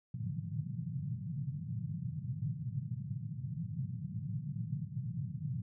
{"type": "band-pass noise", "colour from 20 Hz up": "pink", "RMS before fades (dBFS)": -39, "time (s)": [0.14, 5.62], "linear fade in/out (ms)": 5, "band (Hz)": [110, 170], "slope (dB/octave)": 48, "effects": []}